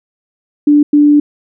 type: tone bursts at uneven times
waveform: sine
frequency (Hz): 293.7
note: D4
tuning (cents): 0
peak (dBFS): -4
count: 2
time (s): 0.67-0.83 / 0.93-1.2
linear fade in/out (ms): 5
effects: none

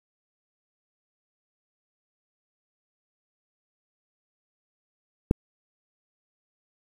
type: click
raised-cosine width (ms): 3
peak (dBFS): -5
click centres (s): 5.311
effects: 7-bit

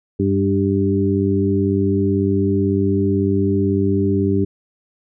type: harmonic tone with a mistuned harmonic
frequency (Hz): 98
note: G2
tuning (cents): 0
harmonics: 1 / 2 / 3 / 4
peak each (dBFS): -20 / -20 / -20 / -20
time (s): 0.19-4.45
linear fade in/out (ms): 10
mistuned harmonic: 2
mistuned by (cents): +17
effects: none

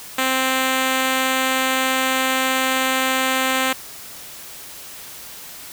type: tone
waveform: 5% pulse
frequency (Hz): 261.6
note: C4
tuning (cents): 0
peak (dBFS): -6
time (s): 0.18-3.73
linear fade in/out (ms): 5
effects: white hiss -37 dBFS RMS until 5.72 s

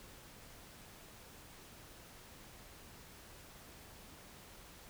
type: silence
effects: pink hiss -56 dBFS RMS until 4.89 s

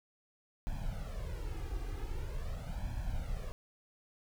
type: noise with flanger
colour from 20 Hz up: brown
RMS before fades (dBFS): -38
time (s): 0.67-3.52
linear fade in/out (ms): 0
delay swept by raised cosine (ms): 1.2 to 2.5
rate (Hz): 0.44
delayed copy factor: +0.9
effects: none

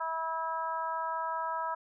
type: harmonic tone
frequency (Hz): 324.9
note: E4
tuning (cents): -25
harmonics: 2 / 3 / 4 / 5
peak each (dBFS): -40 / -33 / -37 / -44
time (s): 0-1.75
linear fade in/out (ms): 10
effects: none

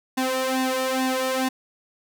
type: tone with flanger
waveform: sawtooth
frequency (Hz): 260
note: C4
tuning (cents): -11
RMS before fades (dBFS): -24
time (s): 0.17-1.49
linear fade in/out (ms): 10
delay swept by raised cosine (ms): 1.1 to 2.2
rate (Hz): 2.3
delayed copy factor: +0.85
effects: none

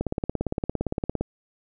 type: click train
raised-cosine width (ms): 2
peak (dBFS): -12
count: 22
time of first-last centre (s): 0.01-1.21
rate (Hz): 17.5
effects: none

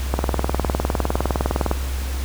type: click train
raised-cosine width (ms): 1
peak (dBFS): -5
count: 32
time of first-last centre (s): 0.14-1.714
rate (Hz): 19.7
effects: added 66 Hz sine -22 dBFS peak until 2.24 s + pink hiss -34 dBFS RMS until 2.24 s

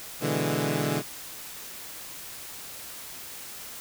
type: chord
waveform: 15% pulse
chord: E dominant seventh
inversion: second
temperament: equal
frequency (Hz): 123.47 / 146.83 / 164.81 / 207.7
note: B2 / D3 / E3 / G#3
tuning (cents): 0 / 0 / 0 / 0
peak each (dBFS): -26 / -22 / -25 / -26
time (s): 0.2-1.03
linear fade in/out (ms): 50
effects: white hiss -41 dBFS RMS until 3.8 s

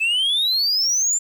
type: exponential sweep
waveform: sine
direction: up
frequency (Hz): 2582 to 7340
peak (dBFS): -14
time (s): 0-1.19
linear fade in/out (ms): 20
effects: tanh soft clip ceiling -16 dBFS + 8-bit

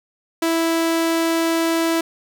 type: tone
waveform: sawtooth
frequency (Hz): 329.6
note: E4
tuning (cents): 0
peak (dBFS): -13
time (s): 0.42-2.01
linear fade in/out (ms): 5
effects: none

